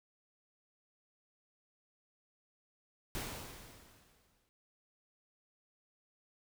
pink noise with exponential decay, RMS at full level -39 dBFS, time 3.15-4.49 s, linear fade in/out 0 ms, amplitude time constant 290 ms, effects none

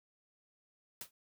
white noise with exponential decay, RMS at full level -39 dBFS, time 1.01-1.11 s, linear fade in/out 2 ms, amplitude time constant 21 ms, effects none

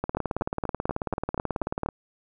two click trains, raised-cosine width 1 ms, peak -13 / -14 dBFS, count 35 / 8, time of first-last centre 0.04-1.888 / 0.17-1.861 s, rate 18.4 / 4.14 Hz, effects none

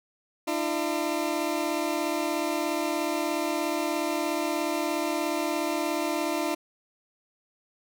20% pulse tone pair together, 301.5 / 338.4 Hz, D4 / E4, +46 / +45 cents, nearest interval major second, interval 199 cents, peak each -24 dBFS, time 0.47-6.55 s, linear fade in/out 10 ms, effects none

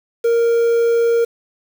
triangle tone with quantisation, 466.2 Hz, A#4, in tune, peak -10 dBFS, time 0.24-1.25 s, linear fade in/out 10 ms, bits 6, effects none

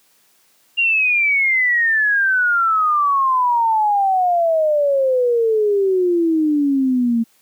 sine exponential sweep, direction down, 2803 to 226 Hz, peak -13 dBFS, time 0.77-7.24 s, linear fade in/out 20 ms, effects white hiss -57 dBFS RMS until 7.41 s + high-pass 150 Hz 12 dB/octave

